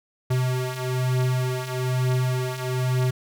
square beating tone pair, 126.7 / 127.8 Hz, B2 / C3, +45 / -40 cents, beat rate 1.1 Hz, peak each -28 / -24 dBFS, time 0.3-3.11 s, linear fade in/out 10 ms, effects none

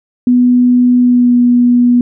sine tone with pitch glide, 246.9 to 243.5 Hz, B3 to B3, 0 to -24 cents, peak -5 dBFS, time 0.27-2.01 s, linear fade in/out 2 ms, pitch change -24 cents, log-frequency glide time 1-1.35 s, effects none

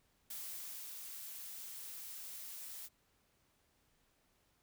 blue noise with ADSR envelope, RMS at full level -45 dBFS, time 0.3-2.89 s, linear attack 7 ms, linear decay 600 ms, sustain -3 dB, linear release 37 ms, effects pink hiss -75 dBFS RMS until 4.62 s

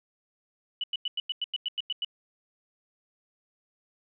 sine tone bursts, 2960 Hz, F#7, in tune, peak -27 dBFS, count 11, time 0.81-2.047 s, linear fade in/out 2 ms, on 27 ms, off 94 ms, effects none

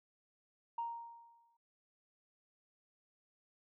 sine tone with exponential decay, 932.3 Hz, A#5, in tune, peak -34 dBFS, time 0.78-1.57 s, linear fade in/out 5 ms, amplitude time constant 170 ms, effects tanh soft clip ceiling -30 dBFS

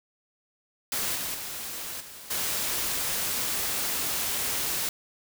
white noise with level steps, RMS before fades -29 / -32 / -36 / -44 / -29 dBFS, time 0.92-4.89 s, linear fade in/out 2 ms, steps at 1.15 / 1.34 / 2 / 2.3 s, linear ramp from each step 10 ms, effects none

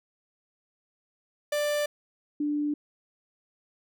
45% pulse / sine tone pair in turn, 590 / 294.7 Hz, D5 / D4, +8 / +6 cents, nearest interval octave, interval 1202 cents, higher first, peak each -25 dBFS, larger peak neither, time 1.52-1.86 / 2.4-2.74 s, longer neither, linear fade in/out 5 ms, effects none

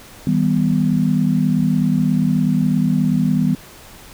sine chord, Eb augmented, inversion none, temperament equal with one note detuned, 159.2 / 196 / 246.9 Hz, Eb3 / G3 / B3, +40 / 0 / 0 cents, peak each -18 dBFS, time 0.27-3.55 s, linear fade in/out 2 ms, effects pink hiss -41 dBFS RMS until 4.13 s

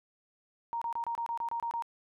sine tone bursts, 932.3 Hz, A#5, in tune, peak -31 dBFS, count 10, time 0.73-1.823 s, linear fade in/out 0 ms, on 85 ms, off 27 ms, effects none

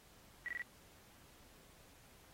sine tone bursts, 1935 Hz, B6, 36 cents flat, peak -38 dBFS, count 4, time 0.46-0.619 s, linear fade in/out 0 ms, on 24 ms, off 21 ms, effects pink hiss -64 dBFS RMS until 2.33 s + AAC 48 kbps

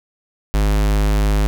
square tone, 51.5 Hz, G#1, 14 cents flat, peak -14 dBFS, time 0.54-1.47 s, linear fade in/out 0 ms, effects none

